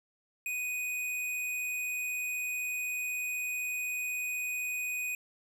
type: tone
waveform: square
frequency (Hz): 2489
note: D#7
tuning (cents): 0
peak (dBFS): -33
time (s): 0.46-5.15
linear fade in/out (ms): 2
effects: none